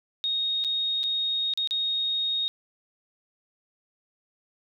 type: tone with dropouts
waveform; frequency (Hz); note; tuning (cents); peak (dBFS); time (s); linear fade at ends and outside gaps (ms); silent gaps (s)
sine; 3729; A#7; 0; -24; 0.24-2.48; 0; 0.64-0.647 / 1.032-1.038 / 1.537-1.575 / 1.674-1.709
effects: none